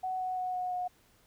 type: tone with pitch steps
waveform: sine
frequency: 746 / 740.4 / 734.9 / 729.4 / 723.9 Hz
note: F#5 / F#5 / F#5 / F#5 / F#5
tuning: +14 / +1 / -12 / -25 / -38 cents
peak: -31 dBFS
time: 0.03-0.88 s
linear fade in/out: 10 ms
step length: 170 ms
effects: pink hiss -65 dBFS RMS until 1.26 s